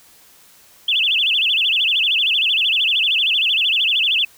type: tone with vibrato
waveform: sine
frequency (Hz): 3013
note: F#7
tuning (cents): +31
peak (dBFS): -14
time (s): 0.88-4.25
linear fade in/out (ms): 5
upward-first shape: sine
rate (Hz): 13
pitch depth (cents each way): 270
effects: white hiss -49 dBFS RMS until 4.37 s